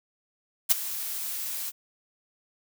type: noise with ADSR envelope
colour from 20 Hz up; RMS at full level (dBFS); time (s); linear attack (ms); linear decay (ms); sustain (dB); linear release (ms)
blue; -17; 0.69-1.72; 24; 16; -16; 38
effects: none